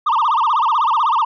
sine tone with vibrato, 1054 Hz, C6, 12 cents sharp, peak -10 dBFS, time 0.06-1.25 s, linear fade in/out 10 ms, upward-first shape sine, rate 16 Hz, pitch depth 290 cents each way, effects tanh soft clip ceiling -12 dBFS

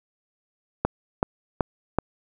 click train, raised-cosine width 1 ms, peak -6 dBFS, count 4, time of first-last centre 0.85-1.986 s, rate 2.64 Hz, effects 8-bit

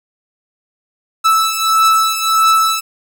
45% pulse beating tone pair, 1312 / 1313.6 Hz, E6 / E6, -9 / -6 cents, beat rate 1.6 Hz, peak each -12 / -15 dBFS, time 1.24-2.81 s, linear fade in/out 20 ms, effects none

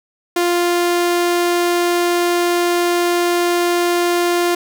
sawtooth tone, 349.2 Hz, F4, in tune, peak -10 dBFS, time 0.36-4.55 s, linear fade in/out 5 ms, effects none

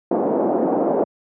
pink band-pass noise, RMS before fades -19 dBFS, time 0.11-1.04 s, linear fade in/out 5 ms, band 240 to 730 Hz, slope 24 dB/octave, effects high-pass 150 Hz 12 dB/octave

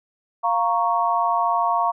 sine chord, Bb minor, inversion second, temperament equal, 698.5 / 932.3 / 1108.7 Hz, F5 / Bb5 / Db6, 0 / 0 / 0 cents, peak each -22 dBFS, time 0.43-1.92 s, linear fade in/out 20 ms, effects none

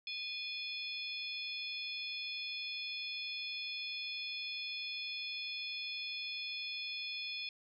harmonic tone with a mistuned harmonic, 860 Hz, A5, 40 cents flat, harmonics 3 / 4 / 5 / 6, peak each -42 / -44 / -47 / -47 dBFS, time 0.07-7.49 s, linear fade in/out 2 ms, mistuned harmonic 3, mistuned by -77 cents, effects none

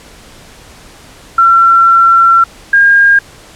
sine tone pair in turn, 1356 / 1616.1 Hz, E6 / G#6, +49 / -48 cents, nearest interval minor third, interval 303 cents, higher second, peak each -3 dBFS, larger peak neither, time 1.38-2.44 / 2.73-3.19 s, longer first, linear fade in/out 5 ms, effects pink hiss -37 dBFS RMS until 3.55 s + low-pass 10000 Hz 12 dB/octave

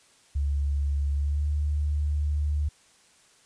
sine tone with pitch glide, 71 to 73.89 Hz, C#2 to D2, +42 to +11 cents, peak -23 dBFS, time 0.35-2.69 s, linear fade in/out 10 ms, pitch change +69 cents, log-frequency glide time 1.15-1.47 s, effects white hiss -59 dBFS RMS until 3.45 s + resampled to 22050 Hz

